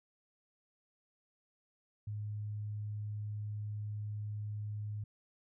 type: tone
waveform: sine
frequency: 105 Hz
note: G#2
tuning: 19 cents sharp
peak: -37 dBFS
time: 2.07-5.04 s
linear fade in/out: 5 ms
effects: none